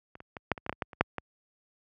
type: clicks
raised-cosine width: 0.5 ms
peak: -30 / -29 / -24 / -10 / -25 / -22 / -13 / -21 / -14 / -29 / -6 / -17 dBFS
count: 12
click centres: 0.154 / 0.204 / 0.368 / 0.517 / 0.578 / 0.664 / 0.695 / 0.727 / 0.822 / 0.932 / 1.01 / 1.183 s
effects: high-pass 60 Hz 12 dB/octave